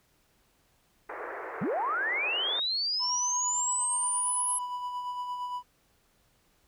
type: band-pass noise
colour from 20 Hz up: pink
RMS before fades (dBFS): -39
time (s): 1.09-2.6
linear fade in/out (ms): 5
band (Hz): 370 to 2000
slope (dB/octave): 48
type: linear sweep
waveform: sine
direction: up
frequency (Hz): 130.81 to 10940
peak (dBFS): -27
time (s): 1.61-4.59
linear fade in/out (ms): 10
type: tone with tremolo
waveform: triangle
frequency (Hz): 987.8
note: B5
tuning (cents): 0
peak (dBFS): -29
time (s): 2.99-5.63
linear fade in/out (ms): 50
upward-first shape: sine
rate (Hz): 8.7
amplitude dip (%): 40
effects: pink hiss -68 dBFS RMS until 6.67 s